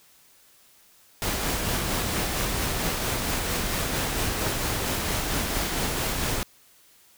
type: noise with tremolo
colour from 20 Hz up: pink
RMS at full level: -26 dBFS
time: 1.22-6.43 s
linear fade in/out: 0 ms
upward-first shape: sine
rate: 4.4 Hz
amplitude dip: 25%
effects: white hiss -57 dBFS RMS until 7.17 s